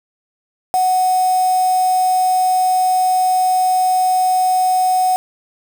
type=tone with quantisation; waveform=sine; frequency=740 Hz; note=F#5; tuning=in tune; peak=-12 dBFS; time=0.74-5.16 s; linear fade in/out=0 ms; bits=4; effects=none